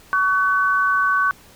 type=tone pair together; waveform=sine; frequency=1130.5 / 1509 Hz; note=C#6 / F#6; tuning=+34 / +34 cents; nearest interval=perfect fourth; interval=500 cents; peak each=-18 dBFS; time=0.13-1.31 s; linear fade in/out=0 ms; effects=pink hiss -48 dBFS RMS until 1.55 s